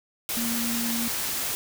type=tone in noise; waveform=sine; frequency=233.1 Hz; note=A#3; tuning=in tune; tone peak=-28 dBFS; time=0.37-1.08 s; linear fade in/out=0 ms; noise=white; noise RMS=-29 dBFS; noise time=0.29-1.55 s; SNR=-2 dB; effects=none